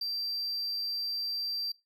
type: tone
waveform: triangle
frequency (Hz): 4701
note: D8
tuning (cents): +1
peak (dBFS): -30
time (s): 0.01-1.72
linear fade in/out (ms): 5
effects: noise-tail reverb RT60 0.2 s tail -19 dB re dry